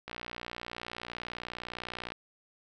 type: click train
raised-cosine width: 0.3 ms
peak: -22 dBFS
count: 123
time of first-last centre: 0.08-2.12 s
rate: 59.8 Hz
effects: none